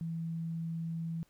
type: tone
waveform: sine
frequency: 164.81 Hz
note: E3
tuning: in tune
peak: -34 dBFS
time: 0.01-1.23 s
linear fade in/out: 0 ms
effects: pink hiss -70 dBFS RMS until 1.29 s